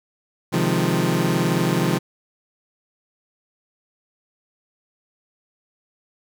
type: chord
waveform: 25% pulse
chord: F minor seventh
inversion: second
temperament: equal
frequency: 130.81 / 155.56 / 174.61 / 207.7 Hz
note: C3 / Eb3 / F3 / Ab3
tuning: 0 / 0 / 0 / 0 cents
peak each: -21 / -20 / -18 / -23 dBFS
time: 0.52-1.99 s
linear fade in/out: 20 ms
effects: none